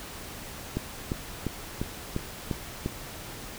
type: click train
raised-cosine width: 3 ms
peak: -15 dBFS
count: 7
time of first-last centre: 0.77-2.861 s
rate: 2.87 Hz
effects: pink hiss -41 dBFS RMS until 3.58 s